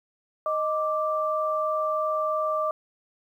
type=tone pair together; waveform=sine; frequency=622.3 / 1174.7 Hz; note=D#5 / D6; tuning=0 / 0 cents; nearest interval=major seventh; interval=1100 cents; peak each=-26 dBFS; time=0.46-2.71 s; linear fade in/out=2 ms; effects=10-bit